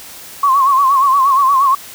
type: tone with vibrato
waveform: sine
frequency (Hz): 1089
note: C#6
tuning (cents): -31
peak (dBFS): -8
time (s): 0.43-1.75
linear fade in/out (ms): 5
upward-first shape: sine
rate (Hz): 8.5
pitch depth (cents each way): 84
effects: white hiss -34 dBFS RMS until 1.94 s